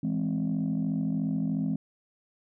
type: chord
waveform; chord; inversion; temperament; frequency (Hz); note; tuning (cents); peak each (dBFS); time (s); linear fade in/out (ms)
sine; E augmented; none; equal; 164.81 / 207.7 / 261.6; E3 / G#3 / B#3; 0 / 0 / 0; -29; 0.03-1.76; 5
effects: tanh soft clip ceiling -21 dBFS